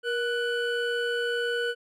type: tone cluster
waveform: triangle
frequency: 474.5 / 1485 / 2989 Hz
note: A#4 / F#6 / F#7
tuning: +31 / +6 / +17 cents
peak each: -26 / -28 / -34 dBFS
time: 0.03-1.75 s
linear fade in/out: 50 ms
effects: none